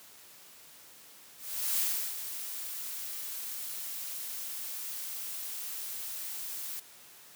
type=noise with ADSR envelope; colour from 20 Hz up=blue; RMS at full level=-29 dBFS; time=1.37-6.8 s; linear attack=420 ms; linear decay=350 ms; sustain=-10 dB; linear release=6 ms; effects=white hiss -54 dBFS RMS until 7.35 s + high-pass 100 Hz 12 dB/octave